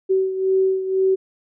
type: beating tone pair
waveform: sine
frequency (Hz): 380 / 382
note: F#4 / G4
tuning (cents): +46 / -45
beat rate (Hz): 2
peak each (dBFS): -17 / -23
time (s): 0.09-1.16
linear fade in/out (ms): 20
effects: none